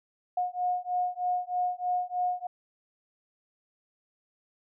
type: beating tone pair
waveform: sine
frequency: 720 / 723.2 Hz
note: F#5 / F#5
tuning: -47 / -40 cents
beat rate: 3.2 Hz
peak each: -30 dBFS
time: 0.37-2.47 s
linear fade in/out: 5 ms
effects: none